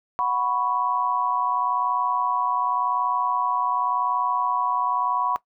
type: chord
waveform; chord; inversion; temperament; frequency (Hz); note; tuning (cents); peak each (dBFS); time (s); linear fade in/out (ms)
sine; F# suspended fourth; none; equal with one note detuned; 734 / 987.8 / 1108.7; F#5 / B5 / C#6; -14 / 0 / 0; -29 / -24 / -25; 0.19-5.36; 0
effects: noise-tail reverb RT60 0.1 s tail -18 dB re dry